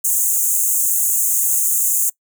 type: high-pass noise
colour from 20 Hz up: pink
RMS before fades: -17 dBFS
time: 0.04-2.1 s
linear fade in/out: 10 ms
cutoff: 6500 Hz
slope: 96 dB/octave
effects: noise-tail reverb RT60 0.1 s tail -22 dB re dry